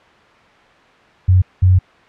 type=tone bursts at uneven times; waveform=sine; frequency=92.2 Hz; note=F#2; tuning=6 cents flat; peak=-7 dBFS; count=2; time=1.28-1.42 / 1.62-1.79 s; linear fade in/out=10 ms; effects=white hiss -47 dBFS RMS until 2.08 s + low-pass 2000 Hz 12 dB/octave